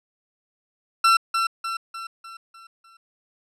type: tone with echo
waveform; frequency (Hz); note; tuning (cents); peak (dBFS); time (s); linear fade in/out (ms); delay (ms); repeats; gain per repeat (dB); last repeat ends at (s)
40% pulse; 1348; E6; +38; -13; 1.04-1.17; 5; 300; 6; -6; 2.97
effects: low-pass 8000 Hz 12 dB/octave